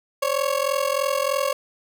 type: ring-modulated tone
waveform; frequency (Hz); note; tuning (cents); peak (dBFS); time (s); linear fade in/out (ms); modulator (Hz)
30% pulse; 553; C#5; -4; -15; 0.22-1.53; 5; 21.6
effects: none